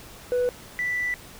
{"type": "tone pair in turn", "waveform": "sine", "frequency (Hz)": [493.6, 1974.4], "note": ["B4", "B6"], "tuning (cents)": [-1, -1], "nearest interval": "2 octaves", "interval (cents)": 2400, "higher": "second", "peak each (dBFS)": [-18, -23], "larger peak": "first", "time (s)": [[0.32, 0.49], [0.79, 1.14]], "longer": "second", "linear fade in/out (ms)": 0, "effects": ["tanh soft clip ceiling -19 dBFS", "pink hiss -45 dBFS RMS until 1.39 s"]}